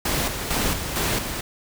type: noise with tremolo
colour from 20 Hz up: pink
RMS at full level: -23 dBFS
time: 0.05-1.41 s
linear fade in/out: 5 ms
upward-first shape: square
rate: 2.2 Hz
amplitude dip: 50%
effects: none